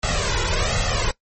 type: noise with flanger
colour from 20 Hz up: pink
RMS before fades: -21 dBFS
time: 0.03-1.11 s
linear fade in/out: 2 ms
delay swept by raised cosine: 1.5 to 2.08 ms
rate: 1.3 Hz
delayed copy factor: +0.85
effects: noise-tail reverb RT60 0.1 s tail -19 dB re dry + MP3 32 kbps